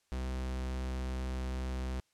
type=tone; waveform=45% pulse; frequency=64.2 Hz; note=C2; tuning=32 cents flat; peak=-34 dBFS; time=0.12-2 s; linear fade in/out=0 ms; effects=white hiss -75 dBFS RMS until 2.13 s + low-pass 9000 Hz 12 dB/octave